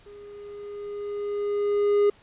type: tone with level ramp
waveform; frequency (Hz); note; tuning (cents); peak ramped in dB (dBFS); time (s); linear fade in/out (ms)
triangle; 410; G#4; -22; -41 to -14; 0.06-2.1; 5
effects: pink hiss -56 dBFS RMS until 2.22 s + resampled to 8000 Hz